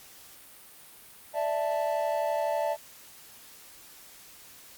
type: chord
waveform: triangle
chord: D suspended second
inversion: none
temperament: equal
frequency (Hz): 587.3 / 659.3 / 880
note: D5 / E5 / A5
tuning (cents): 0 / 0 / 0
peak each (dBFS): -28 / -28 / -30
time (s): 1.33-2.77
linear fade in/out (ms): 50
effects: white hiss -51 dBFS RMS until 4.77 s + Opus 48 kbps